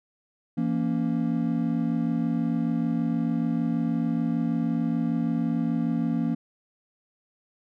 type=chord; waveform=triangle; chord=A# diminished; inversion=second; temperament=just; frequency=167.82 / 233.1 / 279.7 Hz; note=E3 / A#3 / C#4; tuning=+31 / 0 / +16 cents; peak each=-26 / -24 / -27 dBFS; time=0.57-6.35 s; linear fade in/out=10 ms; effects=none